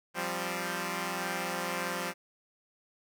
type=chord; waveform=5% pulse; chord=F suspended second; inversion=none; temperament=equal; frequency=174.61 / 196 / 261.6 Hz; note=F3 / G3 / C4; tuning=0 / 0 / 0 cents; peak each=-24 / -25 / -28 dBFS; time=0.14-2.14 s; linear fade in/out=50 ms; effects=none